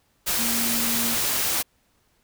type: tone in noise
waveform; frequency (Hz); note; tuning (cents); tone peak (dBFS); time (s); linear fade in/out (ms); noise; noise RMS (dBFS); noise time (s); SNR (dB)
sine; 233.1; A#3; 0; -29; 0.38-1.16; 20; white; -24; 0.26-1.63; -8
effects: pink hiss -66 dBFS RMS until 2.23 s